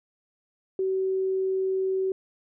sine tone, 380 Hz, F#4, 46 cents sharp, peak -23 dBFS, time 0.79-2.12 s, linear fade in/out 2 ms, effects none

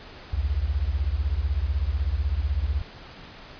sine beating tone pair, 61.74 / 77.74 Hz, B1 / D#2, 0 / -1 cents, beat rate 16 Hz, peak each -25 dBFS, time 0.33-2.82 s, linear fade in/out 5 ms, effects pink hiss -44 dBFS RMS until 3.59 s + resampled to 11025 Hz

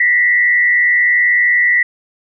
sine tone with frequency modulation, 1957 Hz, B6, 16 cents flat, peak -9 dBFS, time 0-1.83 s, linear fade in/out 5 ms, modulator 101 Hz, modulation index 0.71, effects none

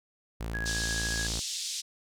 sawtooth tone, 56 Hz, A1, 31 cents sharp, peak -29 dBFS, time 0.4-1.4 s, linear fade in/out 10 ms
sine tone with tremolo, 1661.2 Hz, G#6, in tune, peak -31 dBFS, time 0.54-1.27 s, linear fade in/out 5 ms, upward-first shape sine, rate 14 Hz, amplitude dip 40%
pink band-pass noise, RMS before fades -35 dBFS, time 0.65-1.82 s, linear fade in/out 20 ms, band 3700 to 7900 Hz, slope 24 dB/octave
effects none

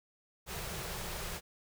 pink band-stop noise, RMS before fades -40 dBFS, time 0.46-1.41 s, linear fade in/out 50 ms, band 210 to 330 Hz, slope 96 dB/octave, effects none

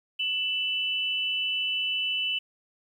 sine tone pair together, 2658 / 2984 Hz, E7 / F#7, +14 / +14 cents, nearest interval major second, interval 200 cents, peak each -30 / -27 dBFS, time 0.19-2.39 s, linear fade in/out 10 ms, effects 10-bit

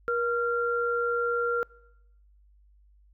sine tone pair together, 475.8 / 1382 Hz, A#4 / F6, +35 / -19 cents, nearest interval octave + tritone, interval 1846 cents, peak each -27 dBFS, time 0.08-1.63 s, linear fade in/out 0 ms, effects noise-tail reverb RT60 0.9 s tail -25 dB re dry + added 50 Hz sine -56 dBFS peak until 3.13 s

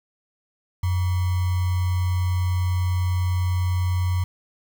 sine tone with sample-and-hold, 90 Hz, F#2, 47 cents flat, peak -19 dBFS, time 0.83-4.24 s, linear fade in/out 5 ms, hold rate 1050 Hz, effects none

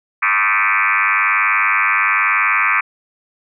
sine tone with frequency modulation, 1760 Hz, A6, in tune, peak -12 dBFS, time 0.22-2.81 s, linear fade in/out 10 ms, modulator 101 Hz, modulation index 6.8, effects none

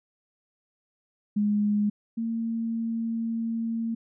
sine tone pair in turn, 207.7 / 228 Hz, G#3 / A#3, 0 / -38 cents, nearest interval major second, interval 162 cents, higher second, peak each -21 / -26 dBFS, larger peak first, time 1.36-1.9 / 2.17-3.95 s, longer second, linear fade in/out 10 ms, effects none

